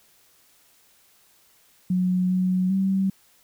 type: tone with pitch steps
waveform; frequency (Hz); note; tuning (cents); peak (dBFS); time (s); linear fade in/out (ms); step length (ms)
sine; 182.6 / 184.3 / 192.3; F#3 / F#3 / G3; -23 / -7 / -33; -19; 1.9-3.1; 5; 400
effects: white hiss -59 dBFS RMS until 3.43 s